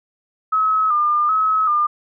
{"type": "tone with vibrato", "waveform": "sine", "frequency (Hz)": 1243, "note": "D#6", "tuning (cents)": -2, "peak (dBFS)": -14, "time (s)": [0.52, 1.87], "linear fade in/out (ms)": 10, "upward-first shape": "square", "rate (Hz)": 1.3, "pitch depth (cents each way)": 56, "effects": []}